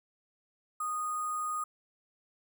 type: tone with sample-and-hold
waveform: sine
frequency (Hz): 1234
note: D#6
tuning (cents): -15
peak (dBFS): -31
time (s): 0.8-1.64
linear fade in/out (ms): 5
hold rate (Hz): 8820
effects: none